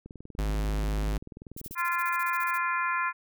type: click train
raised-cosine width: 3 ms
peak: -30 dBFS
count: 35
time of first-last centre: 0.06-1.71 s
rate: 20.6 Hz
type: tone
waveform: square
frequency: 52 Hz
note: G#1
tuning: 3 cents sharp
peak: -27 dBFS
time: 0.38-1.18 s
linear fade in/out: 10 ms
type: noise bursts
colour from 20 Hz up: violet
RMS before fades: -41 dBFS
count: 15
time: 1.57-2.578 s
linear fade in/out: 5 ms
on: 42 ms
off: 27 ms
type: harmonic tone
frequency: 345.8 Hz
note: F4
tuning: 17 cents flat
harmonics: 3 / 4 / 5 / 6 / 7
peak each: -29 / -31 / -33 / -38 / -36 dBFS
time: 1.75-3.13 s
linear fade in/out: 50 ms
effects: none